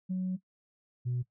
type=tone pair in turn; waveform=sine; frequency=185 / 123.47 Hz; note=F#3 / B2; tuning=0 / 0 cents; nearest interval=perfect fifth; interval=700 cents; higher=first; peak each=-28 dBFS; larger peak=neither; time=0.09-0.37 / 1.05-1.23 s; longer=first; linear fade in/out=20 ms; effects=noise-tail reverb RT60 0.1 s tail -17 dB re dry + tanh soft clip ceiling -26 dBFS